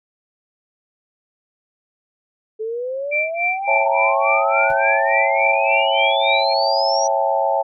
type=exponential sweep; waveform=sine; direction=up; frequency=430 to 5890 Hz; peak=-22 dBFS; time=2.59-7.08 s; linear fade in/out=20 ms
type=tone with tremolo; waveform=sine; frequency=2349 Hz; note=D7; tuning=in tune; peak=-16 dBFS; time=3.11-6.54 s; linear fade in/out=20 ms; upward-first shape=sine; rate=3.5 Hz; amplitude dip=100%
type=chord; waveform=sine; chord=A dominant seventh; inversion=first; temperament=just; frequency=550 / 660 / 792 / 880 Hz; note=C#5 / E5 / G5 / A5; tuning=-14 / +2 / +18 / 0 cents; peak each=-21 dBFS; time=3.67-7.63 s; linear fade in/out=20 ms
type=noise with exponential decay; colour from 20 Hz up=brown; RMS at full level=-31 dBFS; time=4.7-4.79 s; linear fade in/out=0 ms; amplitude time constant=18 ms
effects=none